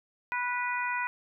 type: harmonic tone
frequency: 491.2 Hz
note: B4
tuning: 9 cents flat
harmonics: 2 / 3 / 4 / 5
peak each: -32 / -34 / -35 / -36 dBFS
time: 0.32-1.07 s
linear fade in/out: 0 ms
effects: none